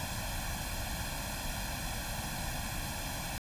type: noise with comb filter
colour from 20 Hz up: pink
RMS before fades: -37 dBFS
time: 0-3.38 s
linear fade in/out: 0 ms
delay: 1.2 ms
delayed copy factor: +0.9
effects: resampled to 32000 Hz